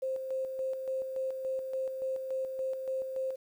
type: tone with tremolo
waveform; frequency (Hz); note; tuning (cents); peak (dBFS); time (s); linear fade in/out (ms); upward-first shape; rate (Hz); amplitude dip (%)
sine; 526; C5; +9; -30; 0.02-3.36; 10; square; 3.5; 45
effects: 10-bit